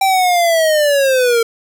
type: linear sweep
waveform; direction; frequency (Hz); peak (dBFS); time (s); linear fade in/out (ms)
square; down; 784 to 453.8; -11; 0.01-1.43; 5
effects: none